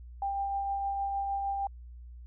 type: tone with tremolo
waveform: sine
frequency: 793 Hz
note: G5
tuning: 20 cents sharp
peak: -28 dBFS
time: 0.22-1.67 s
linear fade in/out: 2 ms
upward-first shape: triangle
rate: 6.5 Hz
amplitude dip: 30%
effects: added 60 Hz sine -44 dBFS peak until 2.26 s